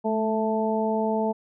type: harmonic tone with a mistuned harmonic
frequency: 220 Hz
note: A3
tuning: in tune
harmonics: 1 / 2 / 3 / 4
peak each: -26 / -27 / -28 / -29 dBFS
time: 0.04-1.33 s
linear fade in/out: 20 ms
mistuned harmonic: 1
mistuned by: -23 cents
effects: none